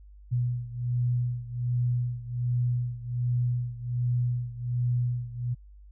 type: beating tone pair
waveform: sine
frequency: 121.8 / 123.1 Hz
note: B2 / B2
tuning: -24 / -5 cents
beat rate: 1.3 Hz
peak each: -27 / -30 dBFS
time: 0.31-5.55 s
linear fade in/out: 20 ms
effects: added 50 Hz sine -47 dBFS peak until 5.91 s

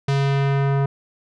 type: tone with low-pass filter sweep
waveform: square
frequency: 138.59 Hz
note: C#3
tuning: in tune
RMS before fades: -19 dBFS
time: 0.08-0.86 s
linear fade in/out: 5 ms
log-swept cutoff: 5200 to 1200 Hz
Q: 0.97
effects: none

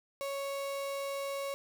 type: tone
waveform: 35% pulse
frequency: 554.4 Hz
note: C#5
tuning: in tune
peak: -33 dBFS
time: 0.21-1.54 s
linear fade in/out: 0 ms
effects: none

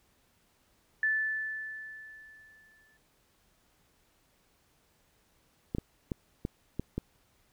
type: tone with exponential decay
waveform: sine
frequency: 1750 Hz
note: A6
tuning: 10 cents flat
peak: -24 dBFS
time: 1.03-2.97 s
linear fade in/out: 2 ms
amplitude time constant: 420 ms
type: clicks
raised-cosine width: 3 ms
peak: -19 dBFS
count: 6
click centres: 5.749 / 5.784 / 6.118 / 6.451 / 6.796 / 6.98 s
effects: pink hiss -69 dBFS RMS until 7.52 s

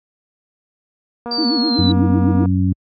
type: click train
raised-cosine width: 1 ms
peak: -15 dBFS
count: 286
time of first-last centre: 1.26-2.457 s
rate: 238 Hz
type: linear sweep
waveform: sine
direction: down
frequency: 4699 to 3915 Hz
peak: -19 dBFS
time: 1.31-1.92 s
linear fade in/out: 5 ms
type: tone with vibrato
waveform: sine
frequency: 275.3 Hz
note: C#4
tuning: 12 cents flat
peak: -16 dBFS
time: 1.38-2.44 s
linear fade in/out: 5 ms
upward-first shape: sine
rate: 7.9 Hz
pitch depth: 290 cents each way
type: harmonic tone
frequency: 92.5 Hz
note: F#2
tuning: in tune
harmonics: 1 / 2 / 3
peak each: -15 / -18 / -20 dBFS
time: 1.78-2.73 s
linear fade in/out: 10 ms
effects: high-pass 60 Hz 12 dB/octave

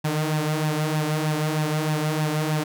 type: tone with flanger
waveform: sawtooth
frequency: 153.8 Hz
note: D#3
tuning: 20 cents flat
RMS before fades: -24 dBFS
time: 0.04-2.64 s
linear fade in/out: 10 ms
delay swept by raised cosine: 1.1 to 5.1 ms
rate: 3.2 Hz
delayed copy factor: +0.6
effects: none

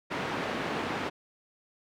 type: band-pass noise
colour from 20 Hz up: pink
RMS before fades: -33 dBFS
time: 0.1-1.1 s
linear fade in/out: 20 ms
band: 200 to 2400 Hz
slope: 12 dB/octave
effects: none

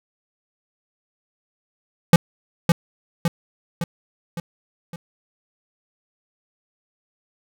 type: tone with echo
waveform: square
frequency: 170 Hz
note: F3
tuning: 46 cents flat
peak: -7 dBFS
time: 2.13-2.16 s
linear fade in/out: 2 ms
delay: 560 ms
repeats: 5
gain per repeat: -5 dB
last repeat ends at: 4.96 s
effects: none

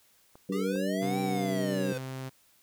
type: clicks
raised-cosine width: 1 ms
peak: -36 dBFS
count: 4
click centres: 0.355 / 0.757 / 1.304 / 1.381 s
type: harmonic tone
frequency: 95.9 Hz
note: G2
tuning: 37 cents flat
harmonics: 2 / 3 / 4 / 5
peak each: -31 / -34 / -37 / -37 dBFS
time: 0.49-1.93 s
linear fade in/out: 5 ms
type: linear two-way sweep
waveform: square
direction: up then down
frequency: 383.7 to 784 to 501 Hz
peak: -34 dBFS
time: 0.52-1.98 s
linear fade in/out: 5 ms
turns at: 1.2 s
type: tone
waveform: sawtooth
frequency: 131.4 Hz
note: C3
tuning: 8 cents sharp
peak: -32 dBFS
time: 1.01-2.3 s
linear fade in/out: 20 ms
effects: white hiss -64 dBFS RMS until 2.62 s

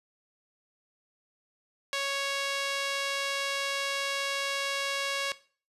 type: tone with band-pass filter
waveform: sawtooth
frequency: 554.4 Hz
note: C#5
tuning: in tune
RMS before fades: -31 dBFS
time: 1.93-5.32 s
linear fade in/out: 0 ms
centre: 3400 Hz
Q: 0.81
effects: noise-tail reverb RT60 0.4 s tail -17 dB re dry + resampled to 32000 Hz

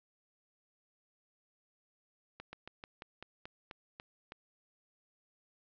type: slowing click train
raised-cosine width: 0.3 ms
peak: -29 dBFS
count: 10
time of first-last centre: 2.4-4.321 s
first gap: 130 ms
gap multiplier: 1.12
effects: low-pass 5000 Hz 12 dB/octave

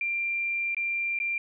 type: tone with dropouts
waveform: sine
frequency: 2375 Hz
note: D7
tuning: 19 cents sharp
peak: -26 dBFS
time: 0.01-1.38 s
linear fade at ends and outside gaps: 2 ms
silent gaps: 0.747-0.767 / 1.189-1.2 s
effects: none

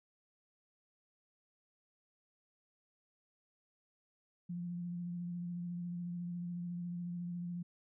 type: tone with vibrato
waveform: sine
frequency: 174.61 Hz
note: F3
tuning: in tune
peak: -38 dBFS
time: 4.49-7.63 s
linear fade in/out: 10 ms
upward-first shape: sine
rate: 14 Hz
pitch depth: 21 cents each way
effects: none

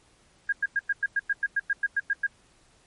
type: tone bursts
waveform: sine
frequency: 1626 Hz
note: G#6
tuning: 37 cents flat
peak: -21 dBFS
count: 14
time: 0.49-2.267 s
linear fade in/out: 5 ms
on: 35 ms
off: 99 ms
effects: pink hiss -61 dBFS RMS until 2.86 s + MP3 48 kbps

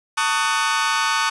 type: chord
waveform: sawtooth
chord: D# half-diminished seventh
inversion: second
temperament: just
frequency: 896 / 1120.1 / 1244.5 / 1493.4 Hz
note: A5 / C#6 / D#6 / F#6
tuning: +31 / +18 / 0 / +16 cents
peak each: -20 dBFS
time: 0.17-1.3 s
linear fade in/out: 10 ms
effects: resampled to 22050 Hz + 7-bit

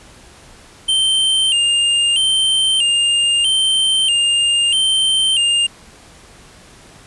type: tone with vibrato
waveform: square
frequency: 2960 Hz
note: F#7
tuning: in tune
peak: -13 dBFS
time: 0.88-5.67 s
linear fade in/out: 10 ms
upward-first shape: square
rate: 0.78 Hz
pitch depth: 89 cents each way
effects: pink hiss -43 dBFS RMS until 7.06 s + resampled to 24000 Hz

